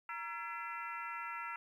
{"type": "harmonic tone with a mistuned harmonic", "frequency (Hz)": 338.1, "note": "E4", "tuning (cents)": 44, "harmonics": [3, 4, 5, 6, 7, 8], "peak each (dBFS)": [-46, -43, -51, -48, -52, -51], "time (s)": [0.09, 1.56], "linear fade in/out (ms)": 2, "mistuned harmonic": 3, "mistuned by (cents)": -130, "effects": ["12-bit"]}